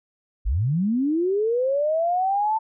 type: linear sweep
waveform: sine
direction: up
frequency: 41.2 to 894 Hz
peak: -19 dBFS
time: 0.45-2.59 s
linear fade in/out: 20 ms
effects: none